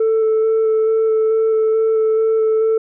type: tone with vibrato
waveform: sine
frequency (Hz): 441.6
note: A4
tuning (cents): +6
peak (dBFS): -10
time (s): 0-2.78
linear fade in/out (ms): 5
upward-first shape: square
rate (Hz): 2.3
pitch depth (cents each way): 9
effects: tanh soft clip ceiling -11 dBFS